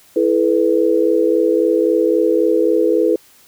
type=chord; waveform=sine; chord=E suspended fourth; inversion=none; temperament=equal with one note detuned; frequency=329.6 / 430.2 / 493.9 Hz; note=E4 / A4 / B4; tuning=0 / -39 / 0 cents; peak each=-16 dBFS; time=0.16-3.16 s; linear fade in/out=5 ms; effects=white hiss -49 dBFS RMS until 3.47 s